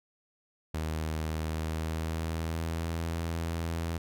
sawtooth tone with pitch glide, 78.9 to 82.97 Hz, D#2 to E2, +25 to +12 cents, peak -27 dBFS, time 0.74-3.98 s, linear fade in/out 5 ms, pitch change +87 cents, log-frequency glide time 1.46-3.04 s, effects none

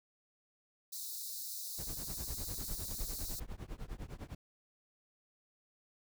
white high-pass noise, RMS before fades -43 dBFS, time 0.92-3.4 s, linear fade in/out 10 ms, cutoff 3800 Hz, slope 96 dB/octave
brown noise with tremolo, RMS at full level -40 dBFS, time 1.78-4.35 s, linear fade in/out 5 ms, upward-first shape triangle, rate 9.9 Hz, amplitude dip 100%
effects none

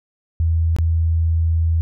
sine tone with dropouts, 82 Hz, E2, 9 cents flat, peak -14 dBFS, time 0.4-1.81 s, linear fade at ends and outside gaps 0 ms, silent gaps 0.764-0.786 s, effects none

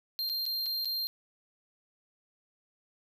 square tone with dropouts, 4186 Hz, C8, in tune, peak -31 dBFS, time 0.19-1.07 s, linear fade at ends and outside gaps 0 ms, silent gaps 0.291-0.297 / 0.455-0.463 / 0.659-0.663 / 0.847-0.855 s, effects none

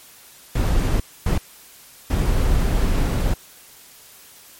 brown noise bursts at uneven times, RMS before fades -18 dBFS, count 3, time 0.55-1 / 1.26-1.38 / 2.1-3.34 s, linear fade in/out 5 ms, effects white hiss -46 dBFS RMS until 4.59 s + MP3 64 kbps

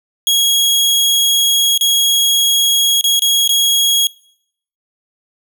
sawtooth tone with dropouts, 3308 Hz, G#7, 8 cents flat, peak -7 dBFS, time 0.27-4.07 s, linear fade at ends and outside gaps 1 ms, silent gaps 1.777-1.81 / 3.011-3.041 / 3.194-3.22 / 3.477-3.492 s, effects noise-tail reverb RT60 0.7 s tail -25 dB re dry

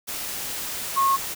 sine tone in noise, 1088 Hz, C#6, 33 cents flat, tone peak -17 dBFS, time 0.96-1.17 s, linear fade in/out 20 ms, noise white, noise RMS -31 dBFS, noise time 0.07-1.35 s, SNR +11 dB, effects none

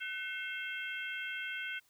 harmonic tone with a mistuned harmonic, 536 Hz, C5, 42 cents sharp, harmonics 3 / 4 / 5 / 6, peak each -40 / -42 / -44 / -46 dBFS, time 0-1.8 s, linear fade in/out 20 ms, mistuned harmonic 3, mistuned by -110 cents, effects white hiss -70 dBFS RMS until 1.89 s

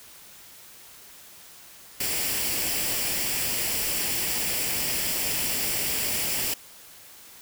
white noise with comb filter, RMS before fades -27 dBFS, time 2-6.54 s, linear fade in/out 5 ms, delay 0.39 ms, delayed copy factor +0.5, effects white hiss -48 dBFS RMS until 7.41 s

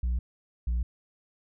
sine tone pair in turn, 60.6 / 59.39 Hz, B1 / A#1, -32 / +33 cents, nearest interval unison, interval 35 cents, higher first, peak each -22 dBFS, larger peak neither, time 0.03-0.19 / 0.67-0.83 s, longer neither, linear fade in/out 5 ms, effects tanh soft clip ceiling -24 dBFS

